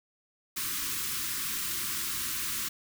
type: band-stop noise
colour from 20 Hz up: white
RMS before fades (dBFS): -33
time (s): 0.56-2.69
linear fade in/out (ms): 10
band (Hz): 390 to 1000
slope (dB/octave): 96
effects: none